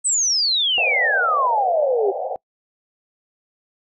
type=exponential sweep; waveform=sine; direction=down; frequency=8380 to 376.4 Hz; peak=-16 dBFS; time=0.04-2.12 s; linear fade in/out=20 ms
type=band-pass noise; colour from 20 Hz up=white; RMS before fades=-26 dBFS; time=0.78-2.36 s; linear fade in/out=0 ms; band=480 to 790 Hz; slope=96 dB/octave
effects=noise-tail reverb RT60 0.1 s tail -25 dB re dry